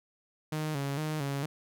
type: tone with vibrato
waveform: sawtooth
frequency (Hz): 146.83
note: D3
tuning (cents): 0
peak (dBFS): -27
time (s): 0.52-1.46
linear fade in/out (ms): 5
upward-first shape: square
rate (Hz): 2.2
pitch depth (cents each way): 89
effects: none